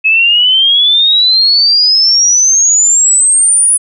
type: exponential sweep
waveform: sine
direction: up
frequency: 2565 to 9956 Hz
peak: -5 dBFS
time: 0.04-3.78 s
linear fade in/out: 20 ms
effects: none